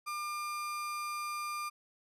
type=tone; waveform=35% pulse; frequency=1200 Hz; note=D6; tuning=37 cents sharp; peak=-34 dBFS; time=0.06-1.7 s; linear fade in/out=20 ms; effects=resampled to 32000 Hz